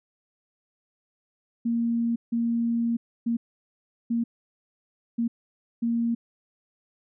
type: tone bursts at uneven times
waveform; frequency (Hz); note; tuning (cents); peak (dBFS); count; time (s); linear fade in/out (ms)
sine; 233.1; A#3; 0; -22; 6; 1.65-2.16 / 2.32-2.97 / 3.26-3.37 / 4.1-4.24 / 5.18-5.28 / 5.82-6.15; 10
effects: none